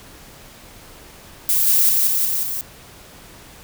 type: noise with echo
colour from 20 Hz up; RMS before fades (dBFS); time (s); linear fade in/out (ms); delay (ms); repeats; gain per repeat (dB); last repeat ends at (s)
violet; -17; 1.49-1.89; 0; 180; 4; -2; 2.61
effects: pink hiss -43 dBFS RMS until 3.63 s